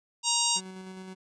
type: harmonic tone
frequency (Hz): 939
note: A#5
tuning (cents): +12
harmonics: 1 / 3 / 4 / 5 / 6 / 7 / 8 / 9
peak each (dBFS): -32 / -32 / -32 / -32 / -32 / -32 / -32 / -32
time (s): 0.23-0.61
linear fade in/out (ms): 50
type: tone with tremolo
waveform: 30% pulse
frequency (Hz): 187.6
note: F#3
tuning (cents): +24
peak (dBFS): -37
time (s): 0.55-1.15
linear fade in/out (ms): 20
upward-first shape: square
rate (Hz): 9.5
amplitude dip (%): 25
effects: resampled to 22050 Hz